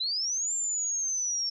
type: linear two-way sweep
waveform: sine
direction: up then down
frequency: 3892 to 7370 to 5430 Hz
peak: -27 dBFS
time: 0-1.5 s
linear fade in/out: 10 ms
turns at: 0.54 s
effects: none